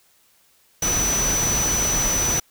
sine tone in noise, 5970 Hz, F#8, 15 cents sharp, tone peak -20 dBFS, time 0.82-2.4 s, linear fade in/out 5 ms, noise pink, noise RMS -25 dBFS, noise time 0.82-2.4 s, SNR +2 dB, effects white hiss -59 dBFS RMS until 2.5 s

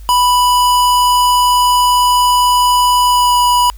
square tone with pitch glide, 987.8 to 981 Hz, B5 to B5, 0 to -12 cents, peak -9 dBFS, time 0.09-3.7 s, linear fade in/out 0 ms, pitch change -12 cents, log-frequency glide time 3.06-3.37 s, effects added 50 Hz sine -29 dBFS peak until 3.77 s + white hiss -48 dBFS RMS until 3.77 s

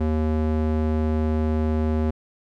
square tone with band-pass filter, 77.7 Hz, D#2, 2 cents flat, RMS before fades -22 dBFS, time 0-2.11 s, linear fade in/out 10 ms, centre 260 Hz, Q 0.64, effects none

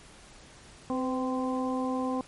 harmonic tone with a mistuned harmonic, 259.2 Hz, C4, 16 cents flat, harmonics 1 / 2 / 3 / 4, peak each -29 / -34 / -37 / -36 dBFS, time 0.9-2.21 s, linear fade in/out 0 ms, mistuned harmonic 2, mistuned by -33 cents, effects pink hiss -52 dBFS RMS until 2.27 s + MP3 48 kbps

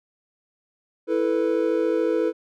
triangle chord, E suspended fourth, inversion none, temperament equal, 329.6 / 440 / 493.9 Hz, E4 / A4 / B4, 0 / 0 / 0 cents, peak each -22 dBFS, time 1.07-2.33 s, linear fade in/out 50 ms, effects none

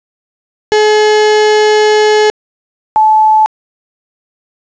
35% pulse / sine tone pair in turn, 425.8 / 866.5 Hz, G#4 / A5, +43 / -27 cents, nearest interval octave, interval 1230 cents, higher second, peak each -4 dBFS, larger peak neither, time 0.72-2.3 / 2.96-3.46 s, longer first, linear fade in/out 0 ms, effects resampled to 16000 Hz + 7-bit

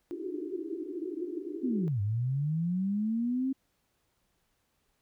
white band-pass noise, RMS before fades -37 dBFS, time 0.11-1.88 s, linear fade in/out 0 ms, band 300 to 390 Hz, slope 96 dB/octave
sine linear two-way sweep, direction down then up, 270 to 98 to 270 Hz, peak -27 dBFS, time 1.63-3.53 s, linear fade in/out 10 ms, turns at 2.01 s
effects pink hiss -75 dBFS RMS until 5.01 s

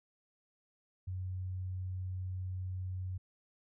sine tone, 92.5 Hz, F#2, in tune, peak -36 dBFS, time 1.07-3.18 s, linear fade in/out 10 ms, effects none

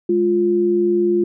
sine tone pair together, 207.7 / 350.2 Hz, G#3 / F4, 0 / +5 cents, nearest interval major sixth, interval 905 cents, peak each -22 / -14 dBFS, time 0.09-1.24 s, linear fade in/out 5 ms, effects none

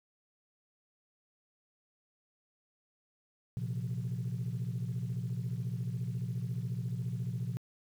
sine chord, Bb suspended second, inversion none, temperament equal, 116.54 / 130.81 / 174.61 Hz, Bb2 / C3 / F3, 0 / 0 / 0 cents, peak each -35 / -36 / -39 dBFS, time 3.57-7.57 s, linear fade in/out 0 ms, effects tanh soft clip ceiling -28 dBFS + 10-bit

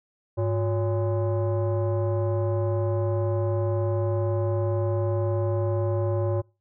sine tone with frequency modulation, 103.1 Hz, G#2, 12 cents flat, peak -21 dBFS, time 0.37-6.42 s, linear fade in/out 20 ms, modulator 461 Hz, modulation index 0.99, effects noise-tail reverb RT60 0.3 s tail -26 dB re dry + tanh soft clip ceiling -17 dBFS

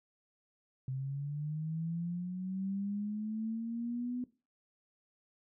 sine linear sweep, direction up, 129.8 to 250 Hz, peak -34 dBFS, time 0.88-4.24 s, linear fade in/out 2 ms, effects noise-tail reverb RT60 0.3 s tail -17 dB re dry

